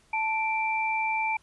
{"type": "tone pair together", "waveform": "sine", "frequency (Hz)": [880, 2349], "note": ["A5", "D7"], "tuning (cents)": [0, 0], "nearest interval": "octave + perfect fourth", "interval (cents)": 1700, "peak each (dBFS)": [-27, -28], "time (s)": [0.13, 1.37], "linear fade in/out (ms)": 5, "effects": ["pink hiss -62 dBFS RMS until 1.42 s", "resampled to 24000 Hz"]}